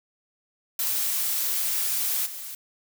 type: noise with level steps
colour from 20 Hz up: blue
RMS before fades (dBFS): -26 / -37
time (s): 0.79-2.55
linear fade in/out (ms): 2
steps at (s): 2.25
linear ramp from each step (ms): 20
effects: none